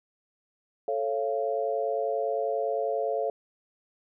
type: chord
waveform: sine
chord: A augmented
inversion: none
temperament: just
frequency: 440 / 550 / 687.5 Hz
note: A4 / C#5 / E#5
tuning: 0 / -14 / -27 cents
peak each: -30 dBFS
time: 0.88-3.3 s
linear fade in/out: 2 ms
effects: none

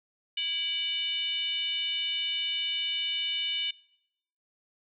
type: tone with frequency modulation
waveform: sine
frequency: 2960 Hz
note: F#7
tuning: in tune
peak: -28 dBFS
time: 0.37-3.71 s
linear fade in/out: 5 ms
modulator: 655 Hz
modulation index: 0.78
effects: noise-tail reverb RT60 0.8 s tail -23 dB re dry

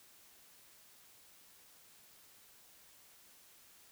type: silence
effects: white hiss -62 dBFS RMS until 3.91 s

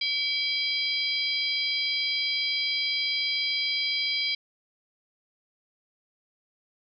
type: harmonic tone with a mistuned harmonic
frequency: 806 Hz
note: G5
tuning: 48 cents sharp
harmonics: 3 / 4 / 5 / 6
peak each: -30 / -31 / -33 / -29 dBFS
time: 0.01-4.35 s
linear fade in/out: 5 ms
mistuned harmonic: 3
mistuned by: -89 cents
effects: none

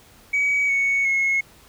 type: tone with pitch steps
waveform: sine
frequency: 2268 / 2220 / 2173 Hz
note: C#7 / C#7 / C#7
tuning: +39 / +2 / -35 cents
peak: -16 dBFS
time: 0.33-1.41 s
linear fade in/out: 10 ms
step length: 360 ms
effects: tanh soft clip ceiling -15 dBFS + pink hiss -51 dBFS RMS until 1.68 s

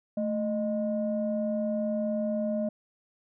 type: tone pair together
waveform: sine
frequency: 219.6 / 616.1 Hz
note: A3 / D#5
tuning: -3 / -17 cents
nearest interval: octave + tritone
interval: 1786 cents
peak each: -28 / -29 dBFS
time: 0.17-2.69 s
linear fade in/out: 5 ms
effects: tanh soft clip ceiling -19 dBFS

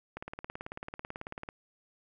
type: click train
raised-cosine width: 0.5 ms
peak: -24 dBFS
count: 25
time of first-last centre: 0.17-1.489 s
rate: 18.2 Hz
effects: none

